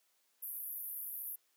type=band-pass noise; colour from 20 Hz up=pink; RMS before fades=-43 dBFS; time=0.42-1.36 s; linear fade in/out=10 ms; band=11000 to 15000 Hz; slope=96 dB/octave; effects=white hiss -75 dBFS RMS until 1.56 s + high-pass 300 Hz 12 dB/octave